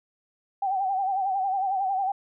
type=tone with vibrato; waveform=sine; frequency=772 Hz; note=G5; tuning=27 cents flat; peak=-23 dBFS; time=0.62-2.12 s; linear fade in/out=5 ms; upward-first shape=sine; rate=11 Hz; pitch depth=70 cents each way; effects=none